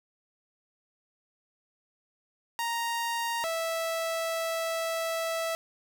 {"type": "tone pair in turn", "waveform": "sawtooth", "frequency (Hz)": [932.3, 656.8], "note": ["A#5", "E5"], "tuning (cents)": [0, -6], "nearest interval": "tritone", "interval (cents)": 606, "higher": "first", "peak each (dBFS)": -25, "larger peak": "neither", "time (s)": [[2.59, 3.44], [3.44, 5.55]], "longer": "second", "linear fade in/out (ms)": 0, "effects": []}